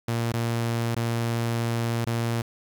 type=tone with dropouts; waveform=sawtooth; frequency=116.54 Hz; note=A#2; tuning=in tune; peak=-20 dBFS; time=0.08-2.42 s; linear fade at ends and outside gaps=5 ms; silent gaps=0.323-0.337 / 0.949-0.964 / 2.049-2.067 s; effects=9-bit